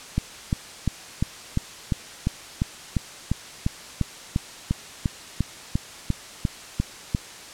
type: click train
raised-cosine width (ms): 5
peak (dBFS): -9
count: 21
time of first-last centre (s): 0.18-7.149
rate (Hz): 2.87
effects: white hiss -41 dBFS RMS until 7.53 s + low-pass 8000 Hz 12 dB/octave